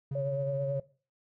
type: tone with tremolo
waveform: triangle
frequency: 138 Hz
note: C#3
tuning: 7 cents flat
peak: -29 dBFS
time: 0.11-0.8 s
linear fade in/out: 5 ms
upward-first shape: sine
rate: 14 Hz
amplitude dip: 35%
type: tone with vibrato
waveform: sine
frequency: 554.4 Hz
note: C#5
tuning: in tune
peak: -30 dBFS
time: 0.15-0.8 s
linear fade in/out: 5 ms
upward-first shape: sine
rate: 9.2 Hz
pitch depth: 27 cents each way
effects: noise-tail reverb RT60 0.4 s tail -20 dB re dry